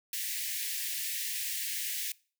white high-pass noise, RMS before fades -35 dBFS, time 0.13-2.12 s, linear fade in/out 2 ms, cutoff 1700 Hz, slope 96 dB/octave, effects noise-tail reverb RT60 0.4 s tail -23 dB re dry

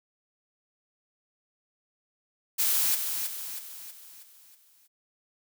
blue noise with echo, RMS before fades -25 dBFS, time 2.58-2.96 s, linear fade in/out 20 ms, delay 320 ms, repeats 6, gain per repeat -6 dB, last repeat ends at 4.88 s, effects none

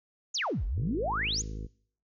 sine exponential two-way sweep, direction down then up, 7220 to 41.2 to 7220 Hz, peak -28 dBFS, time 0.34-1.42 s, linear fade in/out 10 ms, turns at 0.65 s
harmonic tone, 53 Hz, G#1, 36 cents sharp, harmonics 1 / 2 / 3 / 4 / 5 / 6 / 7 / 8 / 9, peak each -36 / -42 / -46 / -48 / -50 / -52 / -53 / -54 / -55 dBFS, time 0.76-1.67 s, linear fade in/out 10 ms
effects noise-tail reverb RT60 0.6 s tail -24 dB re dry

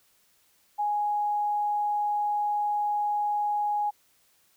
sine tone, 830.6 Hz, G#5, in tune, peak -24 dBFS, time 0.78-3.91 s, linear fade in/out 20 ms, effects white hiss -65 dBFS RMS until 4.56 s

